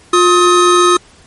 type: tone pair together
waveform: square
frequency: 355 / 1265.1 Hz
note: F4 / D#6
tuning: +28 / +28 cents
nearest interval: octave + minor seventh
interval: 2200 cents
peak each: -10 dBFS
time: 0.13-0.97 s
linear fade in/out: 5 ms
effects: pink hiss -44 dBFS RMS until 1.26 s + MP3 48 kbps